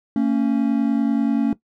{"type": "tone pair together", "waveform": "triangle", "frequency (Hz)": [226.9, 277.2], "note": ["A#3", "C#4"], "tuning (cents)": [-47, 0], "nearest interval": "minor third", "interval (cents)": 347, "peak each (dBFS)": -17, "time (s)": [0.16, 1.53], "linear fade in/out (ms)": 2, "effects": ["noise-tail reverb RT60 0.1 s tail -17 dB re dry"]}